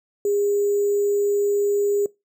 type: tone with sample-and-hold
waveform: sine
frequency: 407 Hz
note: G#4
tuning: 35 cents flat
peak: -18 dBFS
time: 0.25-2.06 s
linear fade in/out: 2 ms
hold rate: 7350 Hz
effects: noise-tail reverb RT60 0.2 s tail -21 dB re dry